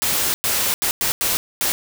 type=noise bursts at uneven times; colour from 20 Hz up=white; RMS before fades=-20 dBFS; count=6; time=0.02-0.34 / 0.44-0.74 / 0.82-0.91 / 1.01-1.12 / 1.21-1.37 / 1.61-1.72 s; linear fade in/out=0 ms; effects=none